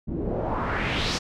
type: noise with low-pass filter sweep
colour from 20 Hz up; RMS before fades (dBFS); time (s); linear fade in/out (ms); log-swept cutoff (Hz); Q
pink; -27; 0.07-1.19; 20; 250 to 5800; 2.4
effects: none